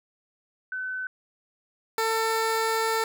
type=tone pair in turn; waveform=sine / 15% pulse; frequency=1514 / 447.4 Hz; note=F#6 / A4; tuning=+39 / +29 cents; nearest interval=octave + major sixth; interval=2110 cents; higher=first; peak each=-29 / -17 dBFS; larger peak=second; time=0.72-1.07 / 1.98-3.04 s; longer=second; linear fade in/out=2 ms; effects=none